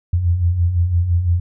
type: beating tone pair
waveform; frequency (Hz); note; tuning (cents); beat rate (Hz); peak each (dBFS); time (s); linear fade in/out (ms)
sine; 82.41 / 88.31; E2 / F2; 0 / +20; 5.9; -22 / -14; 0.13-1.4; 5
effects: none